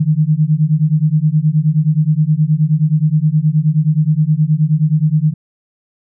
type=beating tone pair; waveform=sine; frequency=149.4 / 158.9 Hz; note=D3 / D#3; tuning=+30 / +37 cents; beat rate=9.5 Hz; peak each=-13 dBFS; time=0-5.34 s; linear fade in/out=10 ms; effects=none